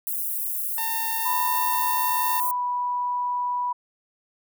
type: high-pass noise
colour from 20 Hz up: white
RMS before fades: -28 dBFS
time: 0.07-2.51 s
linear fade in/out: 0 ms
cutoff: 11000 Hz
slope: 24 dB/octave
type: tone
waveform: sawtooth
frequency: 907 Hz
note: A#5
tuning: 48 cents flat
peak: -25 dBFS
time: 0.78-2.4 s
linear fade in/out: 0 ms
type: tone with pitch glide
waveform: sine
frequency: 987.8 to 982.1 Hz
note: B5 to B5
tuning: 0 to -10 cents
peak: -23 dBFS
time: 1.25-3.73 s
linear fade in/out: 10 ms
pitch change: -10 cents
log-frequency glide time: 2.55-2.63 s
effects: none